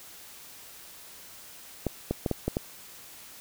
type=clicks; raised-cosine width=2 ms; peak=-13 dBFS; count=6; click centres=1.867 / 2.11 / 2.262 / 2.313 / 2.48 / 2.569 s; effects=white hiss -48 dBFS RMS until 3.4 s